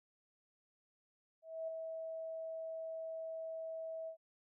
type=tone with ADSR envelope; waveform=sine; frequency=648 Hz; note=E5; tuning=30 cents flat; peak=-37 dBFS; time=1.42-4.17 s; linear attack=260 ms; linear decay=5 ms; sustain=-4 dB; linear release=93 ms; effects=none